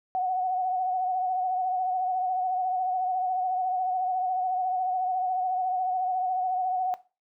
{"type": "tone with vibrato", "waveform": "sine", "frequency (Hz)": 740, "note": "F#5", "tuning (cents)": 0, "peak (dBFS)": -24, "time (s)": [0.15, 6.94], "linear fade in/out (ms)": 0, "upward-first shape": "sine", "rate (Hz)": 14, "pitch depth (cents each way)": 38, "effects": ["noise-tail reverb RT60 0.3 s tail -17 dB re dry"]}